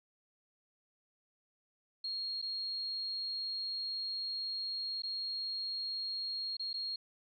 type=tone with dropouts; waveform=sine; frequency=4266 Hz; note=C8; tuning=33 cents sharp; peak=-35 dBFS; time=2.04-6.96 s; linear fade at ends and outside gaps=5 ms; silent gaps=2.417-2.424 / 5.021-5.034 / 6.569-6.595 / 6.731-6.74 s; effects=MP3 96 kbps